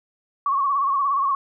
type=tone with vibrato; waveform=sine; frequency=1110 Hz; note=C#6; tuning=2 cents sharp; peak=-18 dBFS; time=0.46-1.35 s; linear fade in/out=2 ms; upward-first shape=sine; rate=17 Hz; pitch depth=69 cents each way; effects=none